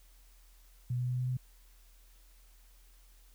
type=tone with pitch steps; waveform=sine; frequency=123.47 / 124.4 / 125.34 / 126.28 / 127.23 Hz; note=B2 / B2 / B2 / B2 / C3; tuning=0 / +13 / +26 / +39 / -48 cents; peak=-30 dBFS; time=0.9-1.37 s; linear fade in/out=5 ms; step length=94 ms; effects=added 41 Hz sine -57 dBFS peak until 3.34 s + white hiss -66 dBFS RMS until 3.34 s